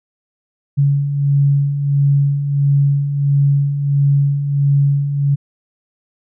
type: beating tone pair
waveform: sine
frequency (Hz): 139.9 / 141.4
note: C#3 / C#3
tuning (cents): +16 / +35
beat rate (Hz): 1.5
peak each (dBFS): -20 / -12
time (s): 0.77-5.36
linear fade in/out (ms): 20
effects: none